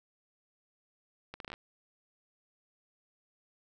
accelerating click train, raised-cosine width 0.3 ms, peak -26 dBFS, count 8, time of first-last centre 1.34-1.539 s, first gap 62 ms, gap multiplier 0.72, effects none

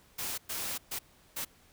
white noise bursts at uneven times, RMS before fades -36 dBFS, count 4, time 0.18-0.38 / 0.49-0.78 / 0.91-0.99 / 1.36-1.45 s, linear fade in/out 10 ms, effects pink hiss -62 dBFS RMS until 1.72 s

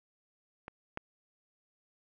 clicks, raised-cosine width 0.5 ms, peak -27 / -21 dBFS, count 2, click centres 0.681 / 0.974 s, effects none

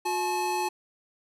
square tone pair together, 360.8 / 858.1 Hz, F#4 / A5, -44 / -44 cents, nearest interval octave + minor third, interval 1500 cents, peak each -32 / -28 dBFS, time 0.05-0.69 s, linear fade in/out 10 ms, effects resampled to 32000 Hz

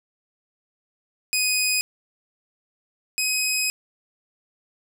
15% pulse tone pair in turn, 2500 / 2525 Hz, D#7 / D#7, +8 / +25 cents, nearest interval unison, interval 17 cents, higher second, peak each -13 / -14 dBFS, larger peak first, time 1.33-1.81 / 3.18-3.7 s, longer second, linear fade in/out 0 ms, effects none

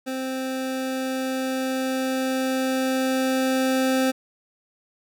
25% pulse tone with level ramp, 261.6 Hz, C4, in tune, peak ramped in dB -23 to -15 dBFS, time 0.06-4.12 s, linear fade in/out 20 ms, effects none

